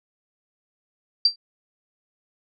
sine tone with exponential decay, 4699 Hz, D8, in tune, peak -10 dBFS, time 1.25-1.36 s, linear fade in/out 5 ms, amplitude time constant 22 ms, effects none

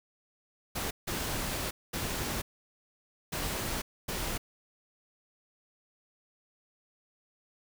pink noise bursts at uneven times, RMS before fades -34 dBFS, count 5, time 0.75-0.91 / 1.07-1.71 / 1.93-2.42 / 3.32-3.82 / 4.08-4.38 s, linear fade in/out 10 ms, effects none

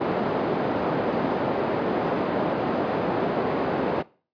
white band-pass noise, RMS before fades -25 dBFS, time 0-4.03 s, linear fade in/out 20 ms, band 190 to 580 Hz, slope 12 dB/octave, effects noise-tail reverb RT60 0.4 s tail -21 dB re dry + resampled to 11025 Hz

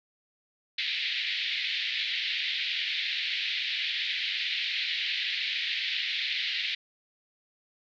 white band-pass noise, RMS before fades -31 dBFS, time 0.78-6.75 s, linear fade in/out 5 ms, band 1900 to 4100 Hz, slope 48 dB/octave, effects none

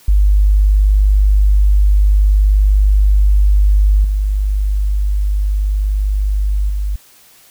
sine tone with level steps, 50.3 Hz, G1, 45 cents sharp, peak -7 / -12 / -15 dBFS, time 0.08-6.96 s, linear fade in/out 5 ms, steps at 4.04 / 6.69 s, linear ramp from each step 5 ms, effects white hiss -46 dBFS RMS until 7.5 s

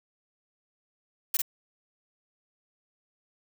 blue noise with echo, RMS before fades -25 dBFS, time 1.34-1.37 s, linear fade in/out 5 ms, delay 49 ms, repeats 1, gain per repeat -3 dB, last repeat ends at 1.419 s, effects none

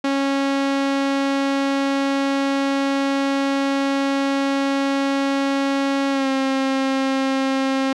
sawtooth tone with pitch glide, 275.3 to 267.9 Hz, C#4 to C4, -12 to +41 cents, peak -14 dBFS, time 0.04-7.93 s, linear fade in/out 5 ms, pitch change -47 cents, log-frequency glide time 6.11-6.28 s, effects low-pass 5000 Hz 12 dB/octave

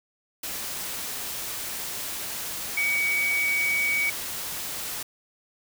sine tone in noise, 2260 Hz, C#7, 33 cents sharp, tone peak -22 dBFS, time 2.77-4.1 s, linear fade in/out 5 ms, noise white, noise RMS -33 dBFS, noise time 0.43-5.03 s, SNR +8 dB, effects none

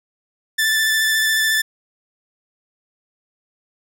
sawtooth tone with vibrato, 1760 Hz, A6, in tune, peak -12 dBFS, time 0.58-1.62 s, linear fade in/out 10 ms, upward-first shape square, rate 14 Hz, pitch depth 13 cents each way, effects none

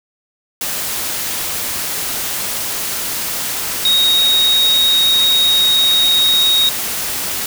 sine tone in noise, 3763 Hz, A#7, 16 cents sharp, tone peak -10 dBFS, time 3.85-6.69 s, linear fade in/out 2 ms, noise white, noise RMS -21 dBFS, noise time 0.61-7.46 s, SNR +8 dB, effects none

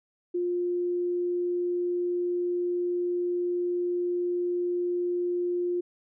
sine tone, 353.1 Hz, F4, 19 cents sharp, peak -25 dBFS, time 0.34-5.81 s, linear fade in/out 10 ms, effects none

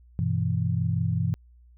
sine chord, E minor, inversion first, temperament equal, 98 / 123.47 / 164.81 Hz, G2 / B2 / E3, 0 / 0 / 0 cents, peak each -27 dBFS, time 0.19-1.34 s, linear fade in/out 0 ms, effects added 60 Hz sine -51 dBFS peak until 1.77 s

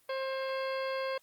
harmonic tone with a mistuned harmonic, 531 Hz, C5, 25 cents sharp, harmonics 1 / 2 / 3 / 4 / 5 / 6 / 8 / 9, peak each -33 / -39 / -43 / -45 / -47 / -49 / -51 / -52 dBFS, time 0.09-1.18 s, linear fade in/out 5 ms, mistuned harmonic 6, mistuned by +62 cents, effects white hiss -67 dBFS RMS until 1.22 s + Opus 24 kbps

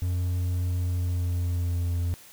triangle tone with pitch glide, 89.3 to 86.61 Hz, F2 to F2, +39 to -14 cents, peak -22 dBFS, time 0.02-2.14 s, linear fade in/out 0 ms, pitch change -53 cents, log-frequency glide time 0.71-1.98 s, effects white hiss -50 dBFS RMS until 2.32 s

